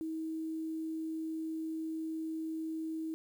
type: tone with quantisation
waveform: sine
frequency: 319.9 Hz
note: D#4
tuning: 48 cents sharp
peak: -35 dBFS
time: 0.01-3.14 s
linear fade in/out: 0 ms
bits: 10
effects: none